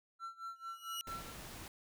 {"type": "tone with tremolo", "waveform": "triangle", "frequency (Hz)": 1349, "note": "E6", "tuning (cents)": 40, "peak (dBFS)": -39, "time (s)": [0.19, 1.33], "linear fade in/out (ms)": 50, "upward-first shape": "sine", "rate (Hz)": 4.5, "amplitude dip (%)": 90}
{"type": "tone with exponential growth", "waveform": "sawtooth", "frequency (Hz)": 2906, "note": "F#7", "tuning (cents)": -32, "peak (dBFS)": -34, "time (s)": [0.56, 1.01], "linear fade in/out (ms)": 0, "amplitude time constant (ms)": 97}
{"type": "noise", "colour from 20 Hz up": "pink", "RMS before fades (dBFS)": -49, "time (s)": [1.07, 1.68], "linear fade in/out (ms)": 2}
{"effects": []}